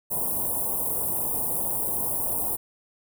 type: band-stop noise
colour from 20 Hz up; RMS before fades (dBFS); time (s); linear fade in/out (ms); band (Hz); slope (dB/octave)
white; -27; 0.1-2.57; 20; 1000 to 9200; 48
effects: none